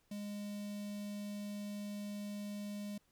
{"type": "tone with notch filter", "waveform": "square", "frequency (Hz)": 205.3, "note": "G#3", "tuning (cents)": -20, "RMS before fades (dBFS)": -43, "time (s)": [0.11, 2.98], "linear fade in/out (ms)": 5, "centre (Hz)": 1300, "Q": 0.67, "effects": ["pink hiss -75 dBFS RMS until 3.11 s"]}